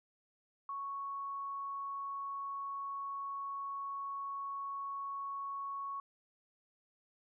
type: tone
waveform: sine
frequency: 1108.7 Hz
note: C#6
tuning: in tune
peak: -38 dBFS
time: 0.69-6 s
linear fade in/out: 2 ms
effects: none